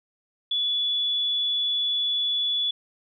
sine tone, 3428 Hz, A7, 46 cents flat, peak -22 dBFS, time 0.51-2.71 s, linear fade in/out 5 ms, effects none

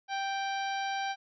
harmonic tone with a mistuned harmonic, 784 Hz, G5, in tune, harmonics 1 / 2 / 3 / 4 / 5 / 6 / 7, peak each -32 / -38 / -42 / -44 / -46 / -48 / -49 dBFS, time 0.08-1.16 s, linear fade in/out 50 ms, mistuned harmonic 7, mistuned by +55 cents, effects none

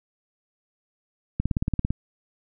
click train, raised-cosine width 5 ms, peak -11 dBFS, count 10, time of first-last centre 1.4-1.906 s, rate 17.8 Hz, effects none

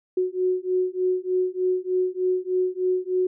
sine beating tone pair, 366.2 / 369.5 Hz, F#4 / F#4, -18 / -2 cents, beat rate 3.3 Hz, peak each -24 dBFS, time 0.17-3.27 s, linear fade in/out 5 ms, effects none

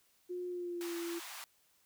sine tone with pitch glide, 358.3 to 340.1 Hz, F4 to F4, +44 to -46 cents, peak -37 dBFS, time 0.29-1.2 s, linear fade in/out 20 ms, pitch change -90 cents, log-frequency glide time 0.48-0.96 s
pink high-pass noise, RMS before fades -47 dBFS, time 0.81-1.44 s, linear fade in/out 0 ms, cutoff 860 Hz, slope 24 dB/octave
effects white hiss -71 dBFS RMS until 1.85 s

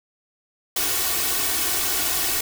white noise with comb filter, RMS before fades -23 dBFS, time 0.76-2.41 s, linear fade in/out 5 ms, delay 2.7 ms, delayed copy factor +0.75, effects none

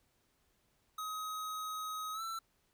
square tone with pitch glide, 1265 to 1335.6 Hz, D#6 to E6, +28 to +22 cents, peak -39 dBFS, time 0.98-2.39 s, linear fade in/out 5 ms, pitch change +94 cents, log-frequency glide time 2.13-2.22 s, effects pink hiss -75 dBFS RMS until 2.73 s

